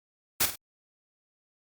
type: noise with echo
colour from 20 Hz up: white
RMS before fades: -23 dBFS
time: 0.4-0.46 s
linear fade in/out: 10 ms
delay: 50 ms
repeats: 2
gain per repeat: -9 dB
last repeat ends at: 0.56 s
effects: Opus 48 kbps